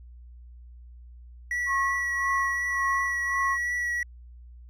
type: tone with vibrato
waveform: triangle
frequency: 1936 Hz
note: B6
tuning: 35 cents flat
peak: -24 dBFS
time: 1.51-4.03 s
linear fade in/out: 2 ms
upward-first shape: triangle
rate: 2.8 Hz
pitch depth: 14 cents each way
type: tone with tremolo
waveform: sine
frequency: 1090 Hz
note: C#6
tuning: 29 cents flat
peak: -24 dBFS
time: 1.66-3.58 s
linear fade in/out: 50 ms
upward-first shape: sine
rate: 1.8 Hz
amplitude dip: 90%
effects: added 60 Hz sine -44 dBFS peak until 4.69 s